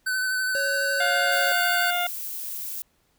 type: tone with vibrato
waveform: square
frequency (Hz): 1516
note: F#6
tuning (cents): +42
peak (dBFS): -24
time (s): 0.06-1.91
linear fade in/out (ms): 10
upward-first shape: sine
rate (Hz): 12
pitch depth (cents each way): 23
type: tone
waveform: square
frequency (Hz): 554.4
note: C#5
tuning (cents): 0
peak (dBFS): -29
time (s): 0.55-1.52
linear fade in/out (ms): 0
type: harmonic tone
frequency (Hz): 706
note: F5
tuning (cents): +19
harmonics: 1 / 2 / 3 / 4 / 5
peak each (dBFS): -26 / -29 / -31 / -32 / -33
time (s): 1-2.07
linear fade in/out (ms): 5
type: noise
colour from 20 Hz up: violet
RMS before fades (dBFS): -33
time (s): 1.32-2.82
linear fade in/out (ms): 0
effects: pink hiss -67 dBFS RMS until 3.18 s